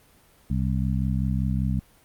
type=harmonic tone; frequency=65.2 Hz; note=C2; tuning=5 cents flat; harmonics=1 / 2 / 3 / 4; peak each=-26 / -26 / -27 / -36 dBFS; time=0.5-1.8 s; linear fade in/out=5 ms; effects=pink hiss -57 dBFS RMS until 2.04 s + Opus 32 kbps